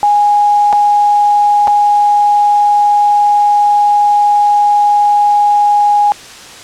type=tone with dropouts; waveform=sine; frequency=826 Hz; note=G#5; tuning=10 cents flat; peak=-6 dBFS; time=0.03-6.12 s; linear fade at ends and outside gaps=0 ms; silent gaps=0.727-0.731 / 1.673-1.679 s; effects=white hiss -32 dBFS RMS until 6.63 s + low-pass 7000 Hz 12 dB/octave